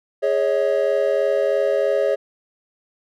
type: chord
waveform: triangle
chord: Ab suspended fourth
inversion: none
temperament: equal with one note detuned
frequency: 415.3 / 554.4 / 637.5 Hz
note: Ab4 / Db5 / Eb5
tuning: 0 / 0 / +42 cents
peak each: -20 / -17 / -21 dBFS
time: 0.22-2.16 s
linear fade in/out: 20 ms
effects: none